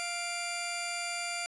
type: tone pair together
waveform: 15% pulse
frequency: 698.5 / 2367 Hz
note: F5 / D7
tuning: 0 / +13 cents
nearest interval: octave + major sixth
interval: 2113 cents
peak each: -30 / -29 dBFS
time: 0-1.46 s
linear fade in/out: 0 ms
effects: resampled to 24000 Hz